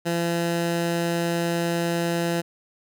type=tone; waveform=15% pulse; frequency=170 Hz; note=F3; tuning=46 cents flat; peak=-16 dBFS; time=0.05-2.42 s; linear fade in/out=20 ms; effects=none